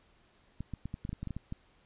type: clicks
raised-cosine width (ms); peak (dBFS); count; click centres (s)
5; -25; 12; 0.606 / 0.737 / 0.856 / 0.941 / 1.051 / 1.092 / 1.13 / 1.23 / 1.273 / 1.307 / 1.366 / 1.524
effects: pink hiss -66 dBFS RMS until 1.85 s + resampled to 8000 Hz